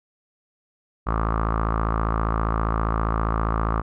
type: tone with low-pass filter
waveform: sawtooth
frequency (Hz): 55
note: A1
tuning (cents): 0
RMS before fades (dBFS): -23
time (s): 1.06-3.82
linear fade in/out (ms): 20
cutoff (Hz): 1200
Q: 6.8
effects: none